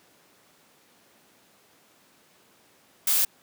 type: noise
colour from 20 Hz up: blue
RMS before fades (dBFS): -22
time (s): 3.07-3.25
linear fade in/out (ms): 5
effects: pink hiss -59 dBFS RMS until 3.42 s + high-pass 200 Hz 12 dB/octave

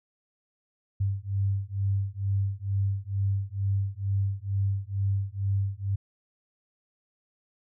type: beating tone pair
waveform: sine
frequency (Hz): 97.5 / 99.7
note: G2 / G2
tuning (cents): -9 / +30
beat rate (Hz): 2.2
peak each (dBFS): -28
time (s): 1-5.96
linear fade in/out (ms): 10
effects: none

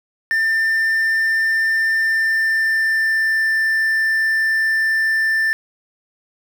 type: tone with pitch glide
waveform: triangle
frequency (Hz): 1792 to 1777.6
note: A6 to A6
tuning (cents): +31 to +17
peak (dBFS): -13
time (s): 0.31-5.53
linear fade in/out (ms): 0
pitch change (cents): -14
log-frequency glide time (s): 1.98-3.51
effects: 7-bit

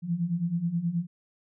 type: beating tone pair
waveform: sine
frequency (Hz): 164.81 / 174.21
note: E3 / F3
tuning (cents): 0 / -4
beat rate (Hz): 9.4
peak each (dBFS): -31 / -27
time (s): 0.02-1.07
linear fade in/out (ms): 50
effects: none

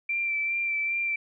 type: tone with vibrato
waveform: sine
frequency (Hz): 2349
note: D7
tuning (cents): 0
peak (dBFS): -25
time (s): 0.09-1.16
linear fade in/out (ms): 5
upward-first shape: sine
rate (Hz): 2.5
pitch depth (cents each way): 22
effects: none

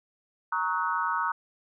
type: chord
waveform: sine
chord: D# minor seventh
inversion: second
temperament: equal with one note detuned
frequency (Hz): 932.3 / 1108.7 / 1275.8 / 1480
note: A#5 / C#6 / D#6 / F#6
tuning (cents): 0 / 0 / +43 / 0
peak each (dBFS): -30 / -32 / -30 / -32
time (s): 0.52-1.32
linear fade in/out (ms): 5
effects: none

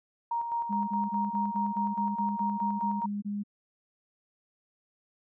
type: tone with tremolo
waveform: sine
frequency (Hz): 936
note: A#5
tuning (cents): +7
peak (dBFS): -27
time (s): 0.31-3.06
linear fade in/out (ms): 5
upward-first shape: square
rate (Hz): 4.8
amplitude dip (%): 45
type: tone bursts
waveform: sine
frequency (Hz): 204.5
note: G#3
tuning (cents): -26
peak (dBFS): -30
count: 13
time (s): 0.69-3.436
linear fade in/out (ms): 20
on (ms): 190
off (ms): 23
effects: none

